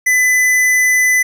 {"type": "tone with tanh clipping", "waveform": "sine", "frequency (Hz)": 2005, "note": "B6", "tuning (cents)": 26, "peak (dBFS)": -11, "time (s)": [0.06, 1.23], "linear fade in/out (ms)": 10, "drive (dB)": 18, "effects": []}